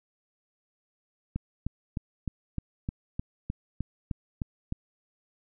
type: click train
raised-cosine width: 5 ms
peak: -18 dBFS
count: 12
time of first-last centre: 1.36-4.724 s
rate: 3.27 Hz
effects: none